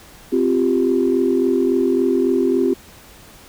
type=chord; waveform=sine; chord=C suspended fourth; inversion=none; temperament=just; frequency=261.6 / 348.8 / 392.4 Hz; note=C4 / F4 / G4; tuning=0 / -2 / +2 cents; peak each=-18 dBFS; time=0.32-2.74 s; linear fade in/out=10 ms; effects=tanh soft clip ceiling -5 dBFS + pink hiss -44 dBFS RMS until 3.48 s